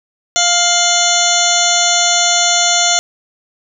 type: harmonic tone with a mistuned harmonic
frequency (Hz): 700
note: F5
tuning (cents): +4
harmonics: 1 / 2 / 3 / 4 / 5 / 6 / 8 / 9 / 10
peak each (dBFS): -17 / -21 / -22 / -20 / -19 / -19 / -21 / -18 / -17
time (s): 0.36-2.99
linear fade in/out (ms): 0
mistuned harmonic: 4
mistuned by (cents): +110
effects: none